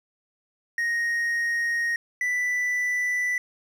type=tone pair in turn; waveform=triangle; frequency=1869 / 1980.1 Hz; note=A#6 / B6; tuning=+4 / +4 cents; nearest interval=minor second; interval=100 cents; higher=second; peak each=-21 dBFS; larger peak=neither; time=0.78-1.96 / 2.21-3.38 s; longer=first; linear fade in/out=2 ms; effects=none